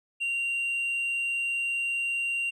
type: tone with tanh clipping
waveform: triangle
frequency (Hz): 2765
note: F7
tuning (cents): -18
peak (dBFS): -27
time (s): 0.2-2.51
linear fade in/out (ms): 20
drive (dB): 7
effects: none